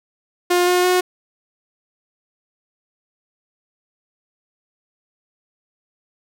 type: tone with pitch steps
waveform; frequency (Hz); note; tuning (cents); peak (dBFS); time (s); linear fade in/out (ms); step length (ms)
sawtooth; 355.1 / 359.2 / 363.4; F4 / F4 / F#4; +29 / +49 / -31; -10; 0.5-1.01; 10; 170
effects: none